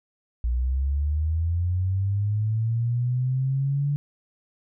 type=linear sweep; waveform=sine; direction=up; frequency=58.27 to 145.1 Hz; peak=-21 dBFS; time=0.44-3.96 s; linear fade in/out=0 ms; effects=none